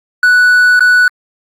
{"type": "tone with dropouts", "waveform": "triangle", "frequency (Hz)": 1480, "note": "F#6", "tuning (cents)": 0, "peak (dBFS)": -3, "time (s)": [0.23, 1.08], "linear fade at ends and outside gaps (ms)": 2, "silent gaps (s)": [0.794, 0.806], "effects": ["Opus 48 kbps"]}